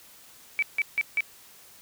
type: tone bursts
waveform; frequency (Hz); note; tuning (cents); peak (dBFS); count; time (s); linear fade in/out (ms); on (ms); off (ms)
sine; 2299; D7; -37; -21; 4; 0.59-1.206; 0; 34; 160
effects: white hiss -52 dBFS RMS until 1.81 s